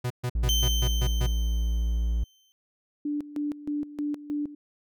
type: tone bursts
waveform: 45% pulse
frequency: 123.47 Hz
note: B2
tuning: in tune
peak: -26 dBFS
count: 7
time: 0.04-1.268 s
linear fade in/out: 10 ms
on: 64 ms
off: 130 ms
type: tone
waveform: triangle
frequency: 57 Hz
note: A#1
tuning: 38 cents flat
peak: -21 dBFS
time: 0.35-2.24 s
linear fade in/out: 5 ms
type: tone with exponential decay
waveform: 30% pulse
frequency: 3100 Hz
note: G7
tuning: 20 cents flat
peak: -20 dBFS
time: 0.49-2.52 s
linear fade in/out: 0 ms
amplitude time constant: 440 ms
type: tone with tremolo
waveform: sine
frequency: 293.7 Hz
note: D4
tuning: in tune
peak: -26 dBFS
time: 3.05-4.55 s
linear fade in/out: 5 ms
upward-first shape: square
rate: 3.2 Hz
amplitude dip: 80%
effects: none